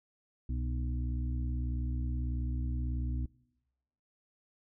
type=harmonic tone with a mistuned harmonic; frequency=61.74 Hz; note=B1; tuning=in tune; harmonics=1 / 2 / 4 / 5; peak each=-32 / -39 / -43 / -48 dBFS; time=0.49-3.26 s; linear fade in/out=5 ms; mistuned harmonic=1; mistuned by=+89 cents; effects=noise-tail reverb RT60 1.0 s tail -24 dB re dry